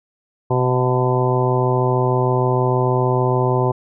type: harmonic tone with a mistuned harmonic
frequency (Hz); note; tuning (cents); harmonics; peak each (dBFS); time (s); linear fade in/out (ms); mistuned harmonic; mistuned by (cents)
126.5; B2; +42; 1 / 2 / 3 / 4 / 5 / 6 / 7 / 8; -18 / -28 / -20 / -25 / -26 / -28 / -24 / -26; 0.5-3.72; 10; 6; -47
effects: none